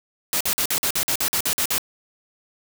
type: noise bursts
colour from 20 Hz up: white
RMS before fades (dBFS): -22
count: 12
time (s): 0.33-1.781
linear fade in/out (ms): 0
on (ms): 76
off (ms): 49
effects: none